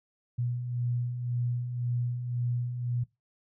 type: beating tone pair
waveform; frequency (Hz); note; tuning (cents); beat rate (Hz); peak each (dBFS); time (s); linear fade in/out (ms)
sine; 120 / 121.9; B2 / B2; -49 / -22; 1.9; -38 / -29; 0.38-3.04; 10
effects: noise-tail reverb RT60 0.2 s tail -19 dB re dry